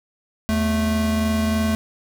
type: tone pair together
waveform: square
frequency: 80.83 / 219.3 Hz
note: E2 / A3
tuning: -33 / -6 cents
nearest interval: octave + perfect fourth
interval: 1727 cents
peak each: -25 / -20 dBFS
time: 0.49-1.75 s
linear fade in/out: 0 ms
effects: none